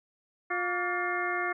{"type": "harmonic tone with a mistuned harmonic", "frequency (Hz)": 354.5, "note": "F4", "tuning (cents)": 26, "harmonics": [1, 2, 3, 4, 5, 6], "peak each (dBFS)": [-35, -35, -35, -35, -35, -35], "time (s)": [0.5, 1.53], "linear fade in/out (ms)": 10, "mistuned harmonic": 3, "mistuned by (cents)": 130, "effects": []}